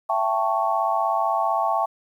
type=chord; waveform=sine; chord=A dominant seventh; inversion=second; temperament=equal with one note detuned; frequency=667.3 / 784 / 880 / 1108.7 Hz; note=E5 / G5 / A5 / C#6; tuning=+21 / 0 / 0 / 0 cents; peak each=-25 dBFS; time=0.09-1.86 s; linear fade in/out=10 ms; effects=9-bit

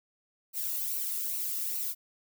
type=noise with flanger; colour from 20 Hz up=violet; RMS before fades=-33 dBFS; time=0.53-1.95 s; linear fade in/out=50 ms; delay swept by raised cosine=0.58 to 1.28 ms; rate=2.4 Hz; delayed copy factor=-0.55; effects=none

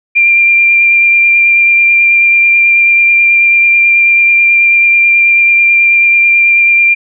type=tone with vibrato; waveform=sine; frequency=2381 Hz; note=D7; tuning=23 cents sharp; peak=-4 dBFS; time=0.15-6.95 s; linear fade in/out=20 ms; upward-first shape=triangle; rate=9.2 Hz; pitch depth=14 cents each way; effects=none

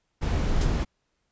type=noise; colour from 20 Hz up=brown; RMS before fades=-24 dBFS; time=0.21-0.85 s; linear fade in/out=20 ms
type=noise with exponential decay; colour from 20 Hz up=white; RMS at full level=-30 dBFS; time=0.61-0.76 s; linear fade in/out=2 ms; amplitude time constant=32 ms
effects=pink hiss -75 dBFS RMS until 1.31 s + resampled to 16000 Hz

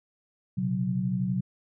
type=chord; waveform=sine; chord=B suspended second; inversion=none; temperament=equal with one note detuned; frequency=123.47 / 135.66 / 185 Hz; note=B2 / C#3 / F#3; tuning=0 / -37 / 0 cents; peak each=-31 / -32 / -27 dBFS; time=0.57-1.41 s; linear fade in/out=10 ms; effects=none

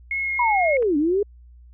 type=tone with vibrato; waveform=sine; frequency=2162 Hz; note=C#7; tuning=44 cents flat; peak=-22 dBFS; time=0.11-0.77 s; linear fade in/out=2 ms; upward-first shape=triangle; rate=3.3 Hz; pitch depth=13 cents each way
type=linear two-way sweep; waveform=sine; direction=down then up; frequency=1000 to 281.2 to 420.5 Hz; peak=-17 dBFS; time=0.39-1.23 s; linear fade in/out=5 ms; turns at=0.97 s
type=clicks; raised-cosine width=0.5 ms; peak=-27 dBFS; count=2; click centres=0.824 / 0.828 s
effects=added 60 Hz sine -44 dBFS peak until 1.73 s

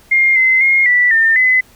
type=tone with pitch steps; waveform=sine; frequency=2122 / 2058 / 2141 / 1965 / 1806 / 2023 Hz; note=C7 / C7 / C7 / B6 / A6 / B6; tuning=+24 / -29 / +39 / -9 / +45 / +41 cents; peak=-8 dBFS; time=0.11-1.61 s; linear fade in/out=10 ms; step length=250 ms; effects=pink hiss -47 dBFS RMS until 1.75 s

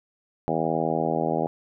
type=harmonic tone; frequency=80.7 Hz; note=E2; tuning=36 cents flat; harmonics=2 / 3 / 4 / 5 / 6 / 7 / 8 / 9 / 10; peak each=-31 / -31 / -31 / -31 / -31 / -31 / -31 / -31 / -31 dBFS; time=0.48-1.47 s; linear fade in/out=0 ms; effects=none

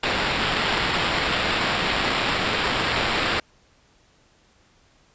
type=noise with sample-and-hold; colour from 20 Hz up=white; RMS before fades=-23 dBFS; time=0.03-3.4 s; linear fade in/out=5 ms; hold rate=6300 Hz; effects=pink hiss -59 dBFS RMS until 5.14 s + resampled to 16000 Hz

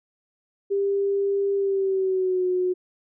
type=tone with pitch glide; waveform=sine; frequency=397.7 to 364.7 Hz; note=G4 to F#4; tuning=+25 to -25 cents; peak=-20 dBFS; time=0.7-2.74 s; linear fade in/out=20 ms; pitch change=-150 cents; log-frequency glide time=1.55-2.46 s; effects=none

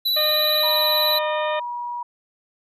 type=tone with vibrato; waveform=square; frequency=3953 Hz; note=B7; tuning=1 cent sharp; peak=-19 dBFS; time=0.05-1.19 s; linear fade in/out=10 ms; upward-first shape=sine; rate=19 Hz; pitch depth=22 cents each way
type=harmonic tone; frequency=610 Hz; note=D#5; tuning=34 cents flat; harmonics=1 / 2 / 3 / 4 / 5 / 6; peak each=-23 / -30 / -31 / -34 / -38 / -35 dBFS; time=0.16-1.6 s; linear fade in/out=10 ms
type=tone; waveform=sine; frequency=963 Hz; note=B5; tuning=44 cents flat; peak=-26 dBFS; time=0.63-2.03 s; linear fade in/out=5 ms
effects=none

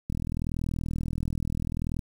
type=click train; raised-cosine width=5 ms; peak=-18 dBFS; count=78; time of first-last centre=0.1-1.992 s; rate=40.7 Hz; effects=8-bit

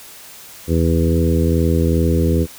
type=harmonic tone with a mistuned harmonic; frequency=82.41 Hz; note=E2; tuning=in tune; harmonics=1 / 2 / 3 / 4 / 5 / 6; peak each=-16 / -19 / -21 / -22 / -23 / -24 dBFS; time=0.67-2.47 s; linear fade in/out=50 ms; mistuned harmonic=1; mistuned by=-20 cents; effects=white hiss -39 dBFS RMS until 2.58 s

